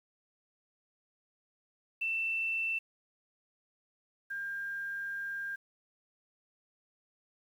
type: tone pair in turn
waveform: sine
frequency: 2673 / 1600.9 Hz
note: E7 / G6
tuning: +23 / +36 cents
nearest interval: major sixth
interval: 887 cents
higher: first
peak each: -30 / -35 dBFS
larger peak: first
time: 2.01-2.79 / 4.3-5.56 s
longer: second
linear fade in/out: 10 ms
effects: 10-bit

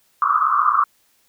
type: band-pass noise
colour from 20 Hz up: white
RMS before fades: -17 dBFS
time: 0.22-0.84 s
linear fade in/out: 2 ms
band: 1100 to 1300 Hz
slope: 96 dB/octave
effects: white hiss -61 dBFS RMS until 1.28 s

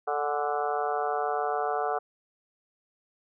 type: harmonic tone with a mistuned harmonic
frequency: 146.83 Hz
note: D3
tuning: in tune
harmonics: 3 / 4 / 5 / 6 / 7 / 8 / 9 / 10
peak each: -32 / -36 / -29 / -39 / -40 / -36 / -36 / -41 dBFS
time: 0.07-1.99 s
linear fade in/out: 10 ms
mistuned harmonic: 6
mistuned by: -79 cents
effects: none

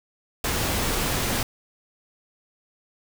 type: noise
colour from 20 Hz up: pink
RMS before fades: -25 dBFS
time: 0.44-1.43 s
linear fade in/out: 2 ms
effects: none

